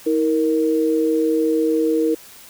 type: tone pair together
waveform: sine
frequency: 319.8 / 466.2 Hz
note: D#4 / A#4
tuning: +48 / 0 cents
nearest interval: perfect fifth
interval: 652 cents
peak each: -18 dBFS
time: 0.06-2.15 s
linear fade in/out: 10 ms
effects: white hiss -43 dBFS RMS until 2.49 s